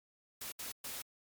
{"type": "noise bursts at uneven times", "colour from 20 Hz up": "white", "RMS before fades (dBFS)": -43, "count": 3, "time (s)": [[0.41, 0.52], [0.59, 0.72], [0.84, 1.02]], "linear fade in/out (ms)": 5, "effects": ["MP3 96 kbps"]}